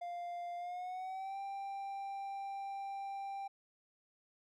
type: tone with pitch glide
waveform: triangle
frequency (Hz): 698.5 to 788.6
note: F5 to G5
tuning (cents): 0 to +10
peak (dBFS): -38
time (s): 0.01-3.48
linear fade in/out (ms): 10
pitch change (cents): +210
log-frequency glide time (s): 0.57-1.39
effects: none